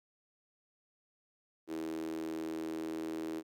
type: tone with high-pass filter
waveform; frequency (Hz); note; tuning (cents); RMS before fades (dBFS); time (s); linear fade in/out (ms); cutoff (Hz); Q
sawtooth; 80.2; E2; -47; -39; 1.67-3.43; 50; 340; 9.3
effects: none